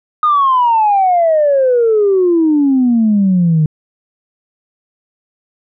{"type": "exponential sweep", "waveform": "sine", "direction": "down", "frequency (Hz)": [1244.5, 151], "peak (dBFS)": -7, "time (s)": [0.23, 3.66], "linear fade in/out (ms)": 2, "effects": ["tanh soft clip ceiling -4 dBFS"]}